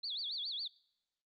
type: tone with vibrato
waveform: sine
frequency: 3919 Hz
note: B7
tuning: 14 cents flat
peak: -37 dBFS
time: 0.03-0.68 s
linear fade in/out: 10 ms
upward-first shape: sine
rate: 7.2 Hz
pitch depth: 290 cents each way
effects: noise-tail reverb RT60 0.8 s tail -23 dB re dry + Opus 48 kbps